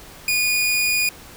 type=tone; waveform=sawtooth; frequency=2452 Hz; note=D#7; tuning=26 cents flat; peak=-14 dBFS; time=0.28-1.09 s; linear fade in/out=2 ms; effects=pink hiss -42 dBFS RMS until 1.36 s